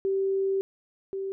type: tone pair in turn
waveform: sine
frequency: 387.9 / 387.9 Hz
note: G4 / G4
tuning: -18 / -18 cents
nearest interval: unison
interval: 0 cents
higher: neither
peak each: -23 / -29 dBFS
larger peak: first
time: 0.05-0.61 / 1.13-1.32 s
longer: first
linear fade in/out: 0 ms
effects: none